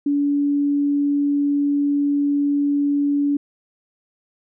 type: tone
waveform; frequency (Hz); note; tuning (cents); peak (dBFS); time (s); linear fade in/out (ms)
sine; 286.3; D4; -44; -16; 0.06-3.37; 5
effects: none